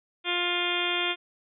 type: harmonic tone with a mistuned harmonic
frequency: 351.7 Hz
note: F4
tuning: 12 cents sharp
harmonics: 1 / 2 / 3 / 4 / 5 / 6 / 7 / 8 / 9 / 10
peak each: -33 / -36 / -37 / -35 / -39 / -34 / -32 / -36 / -32 / -33 dBFS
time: 0.24-1.16 s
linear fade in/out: 50 ms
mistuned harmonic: 9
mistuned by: +21 cents
effects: none

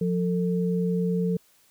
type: tone pair together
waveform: sine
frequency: 176.82 / 447.5 Hz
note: F3 / A4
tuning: +22 / +29 cents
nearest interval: octave + major third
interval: 1607 cents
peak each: -23 / -28 dBFS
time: 0.01-1.37 s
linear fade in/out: 5 ms
effects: white hiss -61 dBFS RMS until 1.7 s

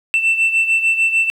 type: beating tone pair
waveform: sine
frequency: 2672 / 2678.7 Hz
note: E7 / E7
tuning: +23 / +27 cents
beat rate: 6.7 Hz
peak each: -12 / -17 dBFS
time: 0.14-1.3 s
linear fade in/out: 0 ms
effects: tanh soft clip ceiling -10 dBFS + 8-bit

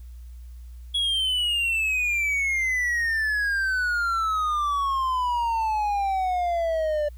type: exponential sweep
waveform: triangle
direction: down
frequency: 3361 to 587.3 Hz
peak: -20 dBFS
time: 0.94-7.09 s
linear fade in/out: 10 ms
effects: added 60 Hz sine -38 dBFS peak until 7.17 s + white hiss -63 dBFS RMS until 7.17 s

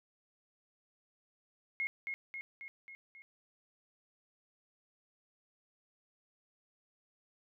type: tone with echo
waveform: sine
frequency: 2159 Hz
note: C#7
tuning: 46 cents flat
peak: -32 dBFS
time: 1.8-1.87 s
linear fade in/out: 0 ms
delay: 270 ms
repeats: 5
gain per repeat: -4 dB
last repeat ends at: 3.22 s
effects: none

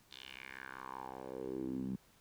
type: tone with band-pass filter sweep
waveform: 10% pulse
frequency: 65.3 Hz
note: C2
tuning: 3 cents flat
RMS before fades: -44 dBFS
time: 0.11-1.96 s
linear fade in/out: 5 ms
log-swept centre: 3800 to 190 Hz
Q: 3.8
effects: pink hiss -67 dBFS RMS until 2.2 s

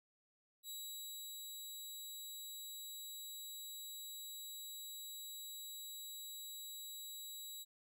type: tone with ADSR envelope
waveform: 15% pulse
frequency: 3900 Hz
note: B7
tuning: 23 cents flat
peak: -38 dBFS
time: 0.63-7.65 s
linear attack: 62 ms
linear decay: 670 ms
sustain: -2 dB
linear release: 30 ms
effects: none

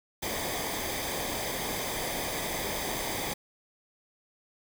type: noise with comb filter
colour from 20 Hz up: pink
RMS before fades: -33 dBFS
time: 0.22-3.34 s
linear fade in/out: 10 ms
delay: 0.72 ms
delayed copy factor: -0.65
effects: none

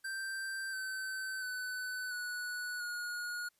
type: tone with pitch steps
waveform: square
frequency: 1568 / 1535.7 / 1504.1 / 1473.2 / 1442.9 Hz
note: G6 / G6 / F#6 / F#6 / F#6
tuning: 0 / -36 / +28 / -8 / -44 cents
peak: -38 dBFS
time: 0.04-3.49 s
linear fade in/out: 10 ms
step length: 690 ms
effects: white hiss -75 dBFS RMS until 3.59 s + resampled to 32000 Hz

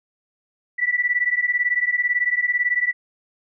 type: beating tone pair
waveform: sine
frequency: 1953 / 1971 Hz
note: B6 / B6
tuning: -20 / -4 cents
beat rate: 18 Hz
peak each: -21 dBFS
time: 0.78-2.93 s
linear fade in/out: 20 ms
effects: none

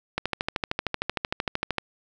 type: click train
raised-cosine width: 0.3 ms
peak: -9 dBFS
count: 22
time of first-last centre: 0.18-1.783 s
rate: 13.1 Hz
effects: none

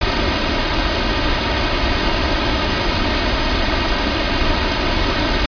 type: noise with comb filter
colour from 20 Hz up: pink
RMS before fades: -17 dBFS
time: 0.01-5.46 s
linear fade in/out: 5 ms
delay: 3.2 ms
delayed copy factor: +0.55
effects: resampled to 11025 Hz

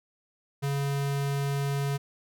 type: tone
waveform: square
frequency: 140.2 Hz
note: C#3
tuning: 20 cents sharp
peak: -27 dBFS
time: 0.62-1.98 s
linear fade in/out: 20 ms
effects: none

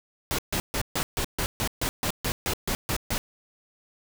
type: noise bursts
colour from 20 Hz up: pink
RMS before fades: -27 dBFS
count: 14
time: 0.31-3.18 s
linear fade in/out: 0 ms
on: 75 ms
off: 140 ms
effects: none

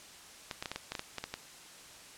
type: clicks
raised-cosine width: 0.2 ms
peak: -19 dBFS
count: 11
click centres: 0.512 / 0.625 / 0.658 / 0.716 / 0.76 / 0.92 / 0.952 / 0.994 / 1.183 / 1.24 / 1.34 s
effects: white hiss -52 dBFS RMS until 2.17 s + low-pass 9000 Hz 12 dB/octave

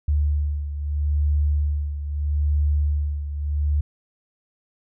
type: beating tone pair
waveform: sine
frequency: 73.42 / 74.2 Hz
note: D2 / D2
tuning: 0 / +18 cents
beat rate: 0.78 Hz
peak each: -20 / -26 dBFS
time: 0.08-3.81 s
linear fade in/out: 5 ms
effects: none

